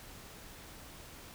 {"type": "silence", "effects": ["pink hiss -51 dBFS RMS until 1.34 s"]}